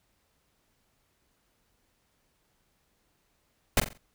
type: noise with echo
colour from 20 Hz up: pink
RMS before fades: -21 dBFS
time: 3.77-3.8 s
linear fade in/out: 2 ms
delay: 44 ms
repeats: 4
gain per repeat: -9 dB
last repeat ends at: 3.976 s
effects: pink hiss -72 dBFS RMS until 4.14 s